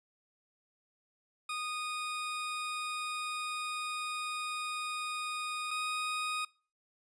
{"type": "tone pair in turn", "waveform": "20% pulse", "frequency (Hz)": [1236, 1244.6], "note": ["D#6", "D#6"], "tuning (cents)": [-12, 0], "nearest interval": "unison", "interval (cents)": 12, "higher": "second", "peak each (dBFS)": [-30, -28], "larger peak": "second", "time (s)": [[1.49, 5.71], [5.71, 6.45]], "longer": "first", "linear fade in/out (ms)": 5, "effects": ["noise-tail reverb RT60 0.4 s tail -25 dB re dry", "resampled to 22050 Hz"]}